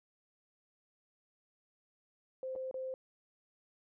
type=tone with dropouts; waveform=sine; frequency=521 Hz; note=C5; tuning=7 cents flat; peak=-37 dBFS; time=2.43-2.94 s; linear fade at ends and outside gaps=1 ms; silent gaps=2.553-2.56 / 2.712-2.742 s; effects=none